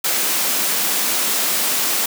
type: high-pass noise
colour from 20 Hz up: white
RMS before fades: -19 dBFS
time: 0.04-2.06 s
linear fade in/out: 5 ms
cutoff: 170 Hz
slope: 48 dB/octave
effects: none